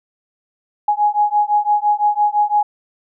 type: beating tone pair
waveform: sine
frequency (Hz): 830.6 / 836.5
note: G#5 / G#5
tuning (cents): 0 / +12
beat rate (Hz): 5.9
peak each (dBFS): -16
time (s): 0.88-2.63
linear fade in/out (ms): 5
effects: none